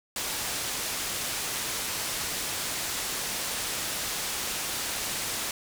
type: low-pass noise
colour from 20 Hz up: white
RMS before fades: -32 dBFS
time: 0.16-5.51 s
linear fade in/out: 2 ms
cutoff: 10000 Hz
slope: 12 dB/octave
effects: none